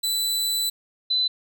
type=tone pair in turn; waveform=sawtooth / sine; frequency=3987 / 4015 Hz; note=B7 / B7; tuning=+16 / +28 cents; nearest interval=unison; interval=12 cents; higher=second; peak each=-19 dBFS; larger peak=neither; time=0.03-0.7 / 1.1-1.28 s; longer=first; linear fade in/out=10 ms; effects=none